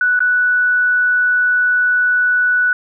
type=tone with dropouts; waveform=sine; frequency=1480 Hz; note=F#6; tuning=in tune; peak=-11 dBFS; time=0.01-2.73 s; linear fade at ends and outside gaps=2 ms; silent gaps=0.192-0.204 s; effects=none